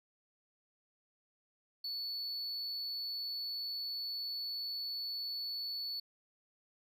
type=tone; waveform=triangle; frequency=4441 Hz; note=C#8; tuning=2 cents sharp; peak=-36 dBFS; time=1.84-6 s; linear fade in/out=5 ms; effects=none